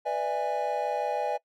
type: chord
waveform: triangle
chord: E dominant seventh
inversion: second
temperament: just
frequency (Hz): 494.4 / 593.3 / 659.3 / 824.1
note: B4 / D5 / E5 / G#5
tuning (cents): +2 / +18 / 0 / -14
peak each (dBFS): -32 / -30 / -32 / -28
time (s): 0.05-1.38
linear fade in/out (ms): 20
effects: noise-tail reverb RT60 0.1 s tail -23 dB re dry